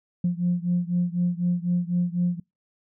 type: beating tone pair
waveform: sine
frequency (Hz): 174.61 / 178.61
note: F3 / F3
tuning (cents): 0 / +39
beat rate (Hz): 4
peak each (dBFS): -23 / -24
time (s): 0.24-2.4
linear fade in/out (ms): 5
effects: noise-tail reverb RT60 0.2 s tail -26 dB re dry + tanh soft clip ceiling -15 dBFS